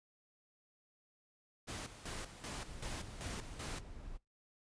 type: noise with tremolo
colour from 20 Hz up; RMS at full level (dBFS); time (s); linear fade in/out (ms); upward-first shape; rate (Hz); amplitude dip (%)
pink; -44; 1.67-3.81; 20; square; 2.6; 70
type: noise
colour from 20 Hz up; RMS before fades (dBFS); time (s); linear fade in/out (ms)
brown; -49; 2.67-4.18; 20
effects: noise-tail reverb RT60 0.2 s tail -22 dB re dry + resampled to 22050 Hz